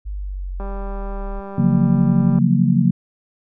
sine exponential sweep, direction down, 51 to 36.71 Hz, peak -24 dBFS, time 0.05-1.41 s, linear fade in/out 20 ms
click train, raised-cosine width 1 ms, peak -20 dBFS, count 353, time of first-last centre 0.6-2.387 s, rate 197 Hz
sine chord, Gb major seventh, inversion second, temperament just, 138.75 / 173.43 / 185 / 231.2 Hz, Db3 / F3 / Gb3 / Bb3, +2 / -12 / 0 / -14 cents, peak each -18 dBFS, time 1.58-2.91 s, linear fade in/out 5 ms
effects none

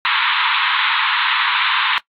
pink band-pass noise, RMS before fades -17 dBFS, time 0.05-1.98 s, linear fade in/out 0 ms, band 900 to 3900 Hz, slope 96 dB/octave, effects noise-tail reverb RT60 0.1 s tail -21 dB re dry + AAC 64 kbps

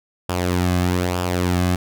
sawtooth tone with flanger, 89.6 Hz, F2, 45 cents sharp, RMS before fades -20 dBFS, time 0.29-1.76 s, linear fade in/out 5 ms, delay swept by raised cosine 0.48 to 2.18 ms, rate 1.1 Hz, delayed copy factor -0.55, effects none

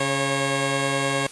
10% pulse tone pair together, 138.59 / 544.8 Hz, C#3 / C#5, 0 / -30 cents, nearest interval 2 octaves, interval 2370 cents, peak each -16 dBFS, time 0-1.27 s, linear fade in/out 5 ms, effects white hiss -41 dBFS RMS until 1.31 s + resampled to 24000 Hz

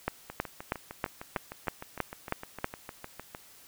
two click trains, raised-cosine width 0.5 ms, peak -13 / -24 dBFS, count 9 / 21, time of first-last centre 0.08-2.644 / 0.3-3.349 s, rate 3.12 / 6.56 Hz, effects white hiss -55 dBFS RMS until 3.67 s

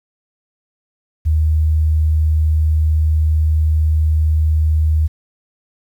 sine tone, 77.78 Hz, D#2, in tune, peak -11 dBFS, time 1.25-5.08 s, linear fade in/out 20 ms, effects 8-bit

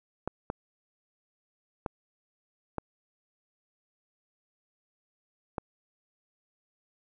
clicks, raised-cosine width 1 ms, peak -17 dBFS, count 5, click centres 0.276 / 0.501 / 1.862 / 2.783 / 5.582 s, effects none

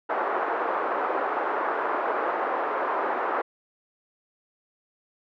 white band-pass noise, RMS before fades -27 dBFS, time 0.09-3.42 s, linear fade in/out 10 ms, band 370 to 1300 Hz, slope 24 dB/octave, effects none

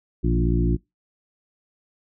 harmonic tone with a mistuned harmonic, 58.2 Hz, A#1, 2 cents flat, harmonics 1 / 2 / 3 / 4 / 5 / 6, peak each -21 / -25 / -25 / -31 / -27 / -28 dBFS, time 0.23-0.77 s, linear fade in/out 20 ms, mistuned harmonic 2, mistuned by +53 cents, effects noise-tail reverb RT60 0.2 s tail -24 dB re dry

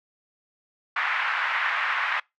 white band-pass noise, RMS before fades -26 dBFS, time 0.96-2.2 s, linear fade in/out 5 ms, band 1000 to 2100 Hz, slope 24 dB/octave, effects noise-tail reverb RT60 0.2 s tail -24 dB re dry

